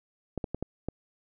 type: clicks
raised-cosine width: 2 ms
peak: -18 dBFS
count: 5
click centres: 0.377 / 0.442 / 0.546 / 0.626 / 0.886 s
effects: none